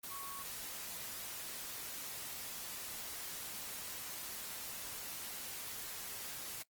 sine tone in noise, 1108.7 Hz, C#6, in tune, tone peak -47 dBFS, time 0.1-0.43 s, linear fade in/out 10 ms, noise white, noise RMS -45 dBFS, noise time 0.03-6.63 s, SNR -5 dB, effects noise-tail reverb RT60 0.1 s tail -20 dB re dry + Opus 24 kbps

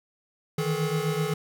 square tone cluster, 153.7 / 161.6 / 426.1 Hz, D#3 / E3 / G#4, -21 / -34 / +44 cents, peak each -30 dBFS, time 0.58-1.34 s, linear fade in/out 5 ms, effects none

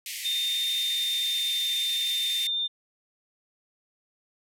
pink band-pass noise, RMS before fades -36 dBFS, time 0.06-2.47 s, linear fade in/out 2 ms, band 1900 to 15000 Hz, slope 96 dB/octave
sine tone with pitch glide, 3627 to 3606 Hz, A#7 to A7, -48 to +42 cents, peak -25 dBFS, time 0.24-2.68 s, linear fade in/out 20 ms, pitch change -10 cents, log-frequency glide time 0.82-1.61 s
effects none

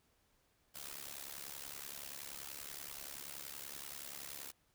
white noise with amplitude modulation, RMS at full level -44 dBFS, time 0.74-4.52 s, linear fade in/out 20 ms, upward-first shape sine, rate 70.5 Hz, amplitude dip 90%, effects pink hiss -75 dBFS RMS until 4.74 s

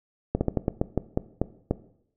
slowing click train, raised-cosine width 2 ms, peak -9 dBFS, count 10, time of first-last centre 0.35-1.71 s, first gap 60 ms, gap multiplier 1.22, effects noise-tail reverb RT60 0.7 s tail -17 dB re dry

